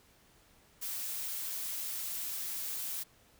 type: noise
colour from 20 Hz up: blue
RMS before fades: -38 dBFS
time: 0.81-3.04 s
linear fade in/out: 20 ms
effects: pink hiss -64 dBFS RMS until 3.39 s